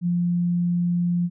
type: tone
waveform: sine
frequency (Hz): 174.61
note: F3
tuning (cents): 0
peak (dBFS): -19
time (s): 0.01-1.3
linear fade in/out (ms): 50
effects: none